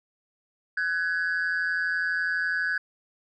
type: tone pair together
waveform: sine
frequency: 1500 / 1672 Hz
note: F#6 / G#6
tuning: +23 / +11 cents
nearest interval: major second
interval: 188 cents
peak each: -25 dBFS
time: 0.77-2.78 s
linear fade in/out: 5 ms
effects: tanh soft clip ceiling -21 dBFS